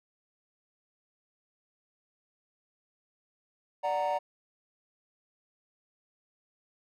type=chord; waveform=triangle; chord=D augmented; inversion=none; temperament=equal with one note detuned; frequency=587.3 / 740 / 928.6 Hz; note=D5 / F#5 / A#5; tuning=0 / 0 / -7 cents; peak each=-29 dBFS; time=3.83-4.19 s; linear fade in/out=20 ms; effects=tanh soft clip ceiling -20 dBFS